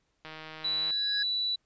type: click train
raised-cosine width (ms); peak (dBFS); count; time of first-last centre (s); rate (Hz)
0.3; -27; 104; 0.25-0.906; 157
type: tone with exponential growth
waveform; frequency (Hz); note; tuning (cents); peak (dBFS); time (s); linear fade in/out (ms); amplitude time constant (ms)
square; 1661.2; G#6; 0; -30; 0.63-1.23; 5; 130
type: tone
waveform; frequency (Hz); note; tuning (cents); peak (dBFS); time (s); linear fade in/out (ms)
sine; 3951; B7; 0; -27; 0.64-1.56; 10
effects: pink hiss -75 dBFS RMS until 1.65 s + resampled to 16000 Hz